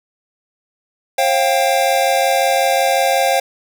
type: chord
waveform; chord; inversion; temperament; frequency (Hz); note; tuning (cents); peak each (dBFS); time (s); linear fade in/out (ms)
square; C suspended fourth; none; equal with one note detuned; 537 / 698.5 / 784; C5 / F5 / G5; +45 / 0 / 0; -18; 1.18-3.4; 5
effects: none